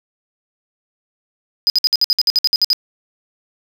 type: tone bursts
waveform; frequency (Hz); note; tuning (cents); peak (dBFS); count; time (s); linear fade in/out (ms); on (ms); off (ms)
triangle; 4982; D#8; +1; -9; 13; 1.67-2.731; 0; 29; 57
effects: none